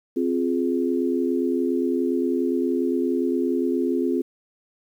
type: chord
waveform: sine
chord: F minor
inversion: second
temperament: just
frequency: 261.9 / 349.2 / 419.1 Hz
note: C4 / F4 / Ab4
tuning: +2 / 0 / +16 cents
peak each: -23 / -24 / -27 dBFS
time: 0.16-4.22 s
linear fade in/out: 10 ms
effects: 9-bit